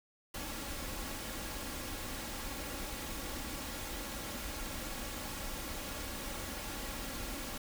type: noise with comb filter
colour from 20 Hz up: pink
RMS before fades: -41 dBFS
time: 0.34-7.58 s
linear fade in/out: 5 ms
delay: 3.6 ms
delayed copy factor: +0.5
effects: none